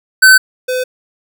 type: tone pair in turn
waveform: square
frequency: 1526 / 507.3 Hz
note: G6 / B4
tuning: -47 / +46 cents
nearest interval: octave + perfect fifth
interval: 1907 cents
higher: first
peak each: -3 / -15 dBFS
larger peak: first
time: 0.22-0.38 / 0.68-0.84 s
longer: neither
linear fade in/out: 10 ms
effects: none